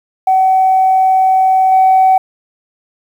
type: tone with level steps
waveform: sine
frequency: 757 Hz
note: F#5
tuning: 39 cents sharp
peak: -6 / -4 dBFS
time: 0.27-2.18 s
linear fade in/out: 5 ms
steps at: 1.72 s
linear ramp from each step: 2 ms
effects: tanh soft clip ceiling -2 dBFS + 7-bit